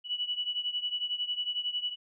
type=beating tone pair; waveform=sine; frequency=2946 / 2957 Hz; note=F#7 / F#7; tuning=-8 / -2 cents; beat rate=11 Hz; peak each=-32 / -35 dBFS; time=0.04-1.96 s; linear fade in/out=50 ms; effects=none